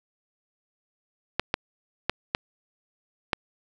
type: clicks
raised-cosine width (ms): 0.3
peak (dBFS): -6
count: 5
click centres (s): 1.396 / 1.541 / 2.096 / 2.349 / 3.332
effects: 8-bit